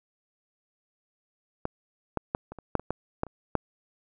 clicks, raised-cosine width 1 ms, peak -15 / -13 / -12 / -26 / -28 / -8 / -24 / -14 / -12 / -30 / -9 dBFS, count 11, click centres 1.654 / 2.173 / 2.349 / 2.52 / 2.587 / 2.753 / 2.796 / 2.906 / 3.234 / 3.267 / 3.553 s, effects none

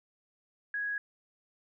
sine tone, 1661.2 Hz, G#6, in tune, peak -31 dBFS, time 0.74-0.98 s, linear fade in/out 2 ms, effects none

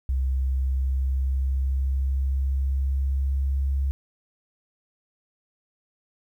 sine tone with pitch glide, 65.5 to 68.2 Hz, C2 to C#2, +2 to -28 cents, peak -21 dBFS, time 0.09-3.91 s, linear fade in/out 0 ms, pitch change +70 cents, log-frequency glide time 0.22-3.75 s, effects 10-bit

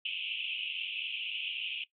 pink band-pass noise, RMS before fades -37 dBFS, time 0.05-1.84 s, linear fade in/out 5 ms, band 2500 to 3200 Hz, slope 96 dB/octave, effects noise-tail reverb RT60 0.1 s tail -17 dB re dry

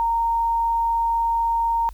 sine tone, 924 Hz, A#5, 16 cents flat, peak -18 dBFS, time 0-1.89 s, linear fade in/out 0 ms, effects added 50 Hz sine -36 dBFS peak until 1.93 s + white hiss -57 dBFS RMS until 1.93 s

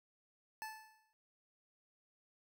25% pulse tone with exponential decay, 873 Hz, A5, 14 cents flat, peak -37 dBFS, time 0.62-1.13 s, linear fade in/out 0 ms, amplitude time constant 110 ms, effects none

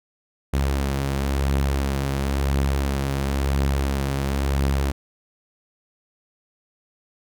sawtooth beating tone pair, 67.8 / 68.77 Hz, C#2 / C#2, -38 / -13 cents, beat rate 0.97 Hz, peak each -25 / -17 dBFS, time 0.53-4.92 s, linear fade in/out 10 ms, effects none

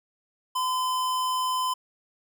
square tone, 1020 Hz, C6, 44 cents flat, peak -25 dBFS, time 0.55-1.74 s, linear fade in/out 10 ms, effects none

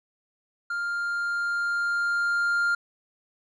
triangle tone with level ramp, 1400 Hz, F6, 4 cents sharp, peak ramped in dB -25 to -19 dBFS, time 0.7-2.75 s, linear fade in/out 5 ms, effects resampled to 22050 Hz

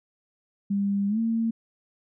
sine tone with pitch glide, 200 to 227.1 Hz, G3 to A#3, +35 to -45 cents, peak -22 dBFS, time 0.7-1.51 s, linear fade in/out 10 ms, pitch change +220 cents, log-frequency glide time 1.08-1.19 s, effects none

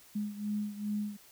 sine beating tone pair, 207.7 / 210.2 Hz, G#3 / G#3, 0 / +21 cents, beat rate 2.5 Hz, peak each -34 / -38 dBFS, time 0.15-1.17 s, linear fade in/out 10 ms, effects white hiss -58 dBFS RMS until 1.31 s

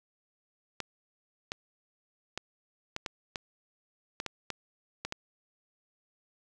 clicks, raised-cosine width 0.2 ms, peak -17 dBFS, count 11, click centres 0.803 / 1.519 / 2.376 / 2.964 / 3.062 / 3.358 / 4.201 / 4.263 / 4.503 / 5.05 / 5.124 s, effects none

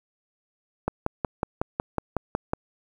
click train, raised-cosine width 1 ms, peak -10 dBFS, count 10, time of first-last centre 0.88-2.534 s, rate 5.44 Hz, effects 8-bit

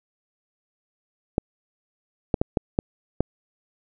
clicks, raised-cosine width 2 ms, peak -6 dBFS, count 6, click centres 1.381 / 2.342 / 2.415 / 2.572 / 2.789 / 3.206 s, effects none

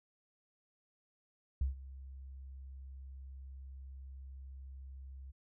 sine tone with ADSR envelope, 66.7 Hz, C2, 34 cents sharp, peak -28 dBFS, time 1.61-5.32 s, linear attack 4 ms, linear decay 130 ms, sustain -18 dB, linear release 19 ms, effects none

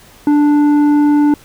sine tone with tanh clipping, 293.7 Hz, D4, in tune, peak -9 dBFS, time 0.27-1.34 s, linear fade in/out 2 ms, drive 8 dB, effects pink hiss -43 dBFS RMS until 1.44 s

